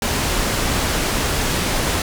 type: low-pass noise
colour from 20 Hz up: pink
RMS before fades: -20 dBFS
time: 0.02-2.02 s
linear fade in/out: 2 ms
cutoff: 11000 Hz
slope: 12 dB/octave
effects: none